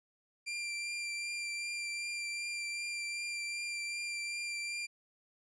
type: tone with vibrato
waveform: sawtooth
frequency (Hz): 2372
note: D7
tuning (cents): +17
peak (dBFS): -33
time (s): 0.46-4.87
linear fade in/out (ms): 20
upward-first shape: triangle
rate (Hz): 2.6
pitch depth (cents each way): 16
effects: resampled to 22050 Hz